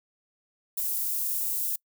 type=high-pass noise; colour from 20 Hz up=white; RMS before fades=-29 dBFS; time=0.77-1.76 s; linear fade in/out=5 ms; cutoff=12000 Hz; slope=12 dB/octave; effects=noise-tail reverb RT60 0.1 s tail -25 dB re dry